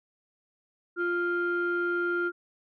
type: tone pair together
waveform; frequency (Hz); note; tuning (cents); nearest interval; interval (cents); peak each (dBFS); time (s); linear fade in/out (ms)
sine; 349 / 1396.9; F4 / F6; -1 / 0; 2 octaves; 2401; -27; 0.96-2.32; 50
effects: tanh soft clip ceiling -20 dBFS